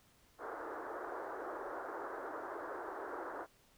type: band-pass noise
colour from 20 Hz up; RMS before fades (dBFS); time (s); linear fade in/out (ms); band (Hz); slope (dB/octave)
pink; -44; 0.38-3.47; 50; 320 to 1600; 48
effects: pink hiss -68 dBFS RMS until 3.77 s